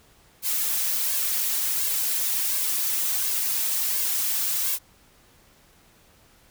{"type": "noise with flanger", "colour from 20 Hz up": "blue", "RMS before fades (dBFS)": -25, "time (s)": [0.42, 4.79], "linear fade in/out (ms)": 50, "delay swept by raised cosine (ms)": [1.8, 4.6], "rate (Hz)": 1.4, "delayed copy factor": 0.75, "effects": ["pink hiss -57 dBFS RMS until 6.5 s"]}